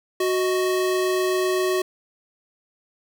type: tone pair together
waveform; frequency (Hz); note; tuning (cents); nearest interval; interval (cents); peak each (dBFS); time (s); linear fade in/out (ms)
square; 370 / 625.9; F#4 / D#5; 0 / +10; major sixth; 910; -21 / -29; 0.2-1.82; 5
effects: none